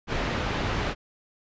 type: low-pass noise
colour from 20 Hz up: pink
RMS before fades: -28 dBFS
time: 0.07-0.95 s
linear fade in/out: 50 ms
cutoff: 3100 Hz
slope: 12 dB/octave
effects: resampled to 16000 Hz